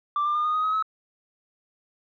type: tone with pitch steps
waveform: sine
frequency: 1174.7 / 1193.2 / 1211.9 / 1231 / 1250.3 / 1270 / 1289.9 Hz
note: D6 / D6 / D#6 / D#6 / D#6 / D#6 / E6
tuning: 0 / +27 / -46 / -19 / +8 / +35 / -38 cents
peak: -20 dBFS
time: 0.16-0.825 s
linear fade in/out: 2 ms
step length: 95 ms
effects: tanh soft clip ceiling -19 dBFS